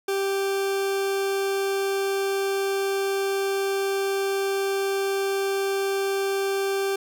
40% pulse tone, 392 Hz, G4, in tune, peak -22 dBFS, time 0.08-6.96 s, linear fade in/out 5 ms, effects none

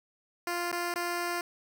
10% pulse tone with dropouts, 348.4 Hz, F4, 4 cents flat, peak -22 dBFS, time 0.47-1.41 s, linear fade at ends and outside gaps 2 ms, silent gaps 0.716-0.726 / 0.94-0.958 s, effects none

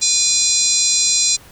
harmonic tone with a mistuned harmonic, 814 Hz, G#5, 35 cents flat, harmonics 3 / 4 / 5 / 6 / 7 / 8 / 9 / 10, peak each -28 / -29 / -19 / -23 / -20 / -23 / -18 / -24 dBFS, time 0.01-1.37 s, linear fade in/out 20 ms, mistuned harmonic 4, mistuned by +120 cents, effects pink hiss -44 dBFS RMS until 1.51 s

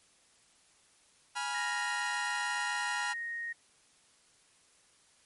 sawtooth chord, F diminished, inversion first, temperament equal with one note detuned, 830.6 / 975.9 / 1396.9 Hz, Ab5 / Cb6 / F6, 0 / -21 / 0 cents, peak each -34 dBFS, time 1.35-3.14 s, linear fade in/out 20 ms
sine tone, 1864.7 Hz, A#6, in tune, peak -35 dBFS, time 1.54-3.53 s, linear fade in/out 10 ms
effects white hiss -65 dBFS RMS until 5.25 s + MP3 48 kbps

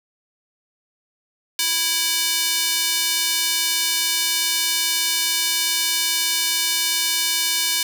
square tone with high-pass filter, 329.6 Hz, E4, in tune, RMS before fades -21 dBFS, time 1.59-7.83 s, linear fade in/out 2 ms, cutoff 3400 Hz, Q 0.91, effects none

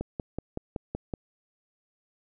click train, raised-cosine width 2 ms, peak -18 dBFS, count 7, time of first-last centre 0.01-1.138 s, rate 5.32 Hz, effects none

